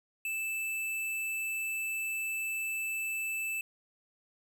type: tone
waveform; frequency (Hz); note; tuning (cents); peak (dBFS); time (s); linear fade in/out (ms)
square; 2637; E7; 0; -33; 0.25-3.61; 2
effects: none